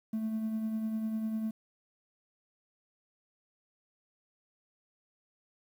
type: tone with tremolo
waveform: triangle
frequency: 220 Hz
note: A3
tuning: in tune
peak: -26 dBFS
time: 0.13-1.51 s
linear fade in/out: 5 ms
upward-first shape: triangle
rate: 10 Hz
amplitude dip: 50%
effects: tanh soft clip ceiling -25 dBFS + 10-bit